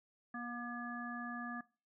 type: harmonic tone with a mistuned harmonic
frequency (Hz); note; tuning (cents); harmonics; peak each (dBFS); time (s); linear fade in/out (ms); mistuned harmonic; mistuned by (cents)
239.3; A#3; +46; 1 / 3 / 5 / 7; -44 / -50 / -47 / -46; 0.34-1.61; 5; 7; +22
effects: noise-tail reverb RT60 0.4 s tail -23 dB re dry